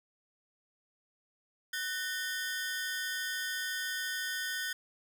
sawtooth ring-modulated tone, 1661.2 Hz, G#6, in tune, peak -27 dBFS, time 1.73-4.73 s, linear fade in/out 5 ms, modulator 167 Hz, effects none

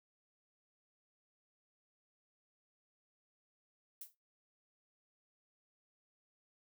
violet noise with exponential decay, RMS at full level -43 dBFS, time 4.01-4.15 s, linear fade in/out 5 ms, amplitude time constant 29 ms, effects noise-tail reverb RT60 0.2 s tail -18 dB re dry

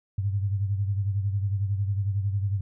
sine beating tone pair, 98.5 / 109.5 Hz, G2 / A2, +9 / -8 cents, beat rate 11 Hz, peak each -24 / -32 dBFS, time 0.18-2.61 s, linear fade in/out 5 ms, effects none

